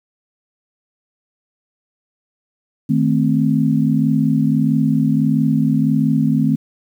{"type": "chord", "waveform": "sine", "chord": "A diminished", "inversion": "second", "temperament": "equal", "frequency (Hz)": [155.56, 220, 261.6], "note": ["Eb3", "A3", "C4"], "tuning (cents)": [0, 0, 0], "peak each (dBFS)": -17, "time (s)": [2.89, 6.56], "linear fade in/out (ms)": 10, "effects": ["8-bit"]}